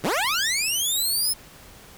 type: linear sweep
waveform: 15% pulse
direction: up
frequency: 87.31 to 5274 Hz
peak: -15 dBFS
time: 0.03-1.34 s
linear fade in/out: 20 ms
effects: pink hiss -47 dBFS RMS until 1.97 s